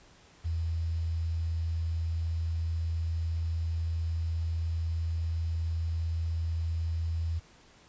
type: tone with quantisation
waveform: sine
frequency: 82.41 Hz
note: E2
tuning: in tune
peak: -28 dBFS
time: 0.44-7.4 s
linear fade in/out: 20 ms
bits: 9
effects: pink hiss -58 dBFS RMS until 7.88 s + resampled to 16000 Hz